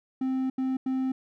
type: tone bursts at uneven times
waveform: triangle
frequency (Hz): 261.6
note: C4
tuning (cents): 0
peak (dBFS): -23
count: 3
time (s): 0.21-0.5 / 0.58-0.77 / 0.86-1.12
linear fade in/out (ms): 5
effects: none